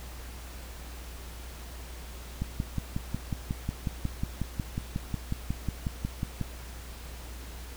click train, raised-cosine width 5 ms, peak -17 dBFS, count 23, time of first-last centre 2.42-6.413 s, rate 5.51 Hz, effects added 60 Hz sine -41 dBFS peak until 7.76 s + pink hiss -47 dBFS RMS until 7.76 s

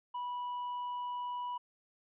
triangle tone, 981 Hz, B5, 12 cents flat, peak -34 dBFS, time 0.14-1.58 s, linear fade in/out 10 ms, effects resampled to 8000 Hz

